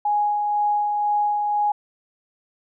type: tone with tremolo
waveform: sine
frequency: 830.6 Hz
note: G#5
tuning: in tune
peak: -17 dBFS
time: 0.05-1.72 s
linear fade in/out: 5 ms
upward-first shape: sine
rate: 2 Hz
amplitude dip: 30%
effects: none